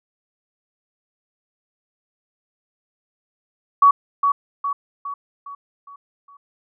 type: tone with echo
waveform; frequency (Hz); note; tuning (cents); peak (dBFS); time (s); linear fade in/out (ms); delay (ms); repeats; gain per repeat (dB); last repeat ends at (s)
sine; 1128; C#6; +30; -8; 3.82-3.91; 5; 410; 6; -6; 6.37
effects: none